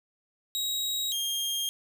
sawtooth tone pair in turn, 3816 / 3220 Hz, A#7 / G7, +40 / +46 cents, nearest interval minor third, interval 294 cents, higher first, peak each -25 dBFS, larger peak neither, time 0.55-1.12 / 1.12-1.69 s, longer neither, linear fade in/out 0 ms, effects none

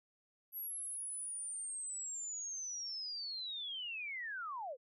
sine linear sweep, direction down, 11690 to 466.2 Hz, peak -40 dBFS, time 0.52-4.77 s, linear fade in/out 50 ms, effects none

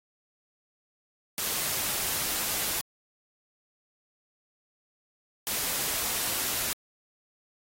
white noise bursts at uneven times, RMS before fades -30 dBFS, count 2, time 1.38-2.81 / 5.47-6.73 s, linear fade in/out 0 ms, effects AAC 48 kbps

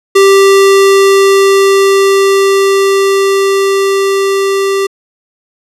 square tone with level ramp, 392 Hz, G4, in tune, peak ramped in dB -3 to -10 dBFS, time 0.15-4.87 s, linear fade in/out 10 ms, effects low-pass 11000 Hz 12 dB/octave

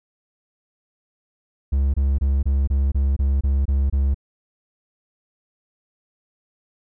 triangle tone bursts, 68.6 Hz, C#2, 17 cents flat, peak -14 dBFS, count 10, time 1.72-4.145 s, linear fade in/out 10 ms, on 220 ms, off 25 ms, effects none

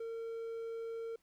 triangle tone, 456.5 Hz, A#4, 36 cents flat, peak -37 dBFS, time 0-1.16 s, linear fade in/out 5 ms, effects pink hiss -75 dBFS RMS until 1.22 s

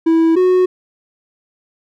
triangle tone pair in turn, 327 / 367 Hz, E4 / F#4, -14 / -14 cents, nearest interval major second, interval 200 cents, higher second, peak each -7 / -7 dBFS, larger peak neither, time 0.06-0.36 / 0.36-0.66 s, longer neither, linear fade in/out 10 ms, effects none

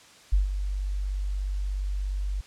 sine tone with ADSR envelope, 48.45 Hz, G1, 20 cents flat, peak -16 dBFS, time 0.32-2.41 s, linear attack 13 ms, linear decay 140 ms, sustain -10 dB, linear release 5 ms, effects white hiss -52 dBFS RMS until 2.46 s + low-pass 7000 Hz 12 dB/octave

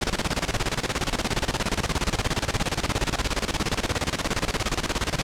pink noise with tremolo, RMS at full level -23 dBFS, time 0.01-5.23 s, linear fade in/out 10 ms, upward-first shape square, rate 17 Hz, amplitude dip 80%, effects low-pass 7000 Hz 12 dB/octave

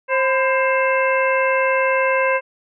harmonic tone with a mistuned harmonic, 530 Hz, C5, 22 cents sharp, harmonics 1 / 2 / 3 / 4 / 5, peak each -18 / -21 / -23 / -24 / -25 dBFS, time 0.08-2.41 s, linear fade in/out 50 ms, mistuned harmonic 2, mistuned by -73 cents, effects none

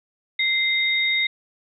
sine tone pair together, 2088 / 3720 Hz, C7 / A#7, -4 / -4 cents, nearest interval minor seventh, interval 1000 cents, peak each -20 / -23 dBFS, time 0.39-1.27 s, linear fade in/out 5 ms, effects none

